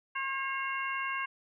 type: harmonic tone with a mistuned harmonic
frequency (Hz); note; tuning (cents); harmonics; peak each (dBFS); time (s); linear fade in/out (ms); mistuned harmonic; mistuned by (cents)
538; C5; +48; 2 / 3 / 4 / 5; -35 / -37 / -38 / -39; 0.15-1.26; 10; 5; +49
effects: none